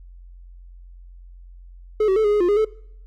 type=tone with pitch steps; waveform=triangle; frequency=428.1 / 381.1 / 437.1 / 414.2 / 417.8 / 352.9 / 410.9 / 435.3 Hz; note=A4 / G4 / A4 / G#4 / G#4 / F4 / G#4 / A4; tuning=-47 / -49 / -11 / -5 / +10 / +18 / -18 / -19 cents; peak=-13 dBFS; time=2-2.648 s; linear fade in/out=5 ms; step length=81 ms; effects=noise-tail reverb RT60 0.7 s tail -23 dB re dry + added 44 Hz sine -40 dBFS peak until 3.06 s